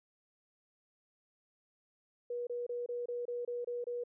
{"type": "tone bursts", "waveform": "sine", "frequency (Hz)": 483.1, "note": "B4", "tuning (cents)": -38, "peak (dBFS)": -35, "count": 9, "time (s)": [2.3, 4.038], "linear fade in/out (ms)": 5, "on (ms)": 170, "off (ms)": 26, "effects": []}